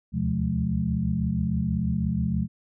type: tone cluster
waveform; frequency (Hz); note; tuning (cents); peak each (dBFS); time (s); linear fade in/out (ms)
sine; 71.1 / 77.3 / 127.6 / 174.8 / 211.2; C#2 / D#2 / C3 / F3 / G#3; +45 / -11 / -43 / +2 / +29; -36 / -31 / -29 / -27 / -28; 0.12-2.48; 50
effects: none